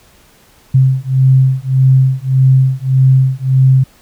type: beating tone pair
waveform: sine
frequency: 131 / 132.7 Hz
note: C3 / C3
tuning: +2 / +25 cents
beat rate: 1.7 Hz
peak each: -10 dBFS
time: 0.74-3.84 s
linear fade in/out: 10 ms
effects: pink hiss -47 dBFS RMS until 4.01 s